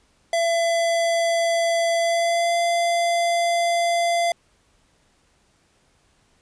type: tone with pitch glide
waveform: square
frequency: 673 to 685.6 Hz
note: E5 to F5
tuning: +36 to -32 cents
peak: -19 dBFS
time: 0.33-4.32 s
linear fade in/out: 2 ms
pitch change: +32 cents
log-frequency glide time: 1.96-2.56 s
effects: pink hiss -62 dBFS RMS until 6.41 s + resampled to 22050 Hz